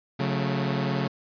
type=chord; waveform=sawtooth; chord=F# minor; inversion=second; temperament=equal with one note detuned; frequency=138.59 / 181.19 / 220 Hz; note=C#3 / F#3 / A3; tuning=0 / -36 / 0 cents; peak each=-23 / -26 / -27 dBFS; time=0.19-1.08 s; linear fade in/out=10 ms; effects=resampled to 11025 Hz

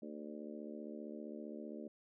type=harmonic tone with a mistuned harmonic; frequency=75.3 Hz; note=D2; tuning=44 cents sharp; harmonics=3 / 4 / 5 / 6 / 7 / 8; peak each=-48 / -50 / -52 / -55 / -57 / -54 dBFS; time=0.02-1.88 s; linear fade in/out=5 ms; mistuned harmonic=8; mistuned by=-24 cents; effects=none

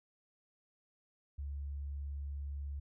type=tone; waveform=sine; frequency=70.8 Hz; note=C#2; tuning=37 cents sharp; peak=-38 dBFS; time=1.38-2.8 s; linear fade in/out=10 ms; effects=none

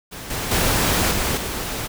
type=noise with level steps; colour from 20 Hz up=pink; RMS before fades=-34 / -26 / -19 / -22 / -27 dBFS; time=0.11-1.88 s; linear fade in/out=20 ms; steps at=0.3 / 0.51 / 1.11 / 1.37 s; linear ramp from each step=5 ms; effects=none

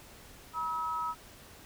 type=tone pair together; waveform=sine; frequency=963.4 / 1286 Hz; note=B5 / E6; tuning=-43 / -43 cents; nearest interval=perfect fourth; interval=500 cents; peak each=-35 / -33 dBFS; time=0.53-1.15 s; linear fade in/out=50 ms; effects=pink hiss -53 dBFS RMS until 1.65 s

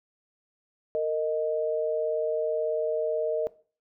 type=tone pair together; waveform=sine; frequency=459.1 / 622.3 Hz; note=A#4 / D#5; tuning=-26 / 0 cents; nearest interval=perfect fourth; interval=526 cents; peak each=-27 dBFS; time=0.95-3.47 s; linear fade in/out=0 ms; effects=noise-tail reverb RT60 0.4 s tail -19 dB re dry

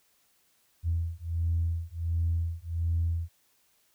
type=beating tone pair; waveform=sine; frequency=83 / 84.4 Hz; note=E2 / E2; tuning=+12 / +41 cents; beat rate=1.4 Hz; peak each=-29 dBFS; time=0.83-3.29 s; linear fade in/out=50 ms; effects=tanh soft clip ceiling -19 dBFS + white hiss -68 dBFS RMS until 3.94 s

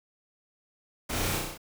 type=noise with echo; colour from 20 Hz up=pink; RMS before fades=-33 dBFS; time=1.09-1.38 s; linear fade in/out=10 ms; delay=33 ms; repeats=6; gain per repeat=-2 dB; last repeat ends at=1.578 s; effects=none

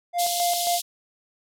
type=tone with tremolo; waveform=triangle; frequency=698.5 Hz; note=F5; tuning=in tune; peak=-19 dBFS; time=0.13-0.8 s; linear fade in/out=50 ms; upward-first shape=square; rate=3.7 Hz; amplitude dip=50%
type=band-pass noise; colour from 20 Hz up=pink; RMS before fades=-28 dBFS; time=0.18-0.82 s; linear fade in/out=20 ms; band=3100 to 15000 Hz; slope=48 dB/octave
effects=none

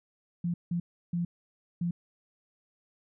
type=tone bursts at uneven times; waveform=sine; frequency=172.8 Hz; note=F3; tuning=18 cents flat; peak=-27 dBFS; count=4; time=0.44-0.54 / 0.71-0.8 / 1.13-1.25 / 1.81-1.91 s; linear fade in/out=5 ms; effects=none

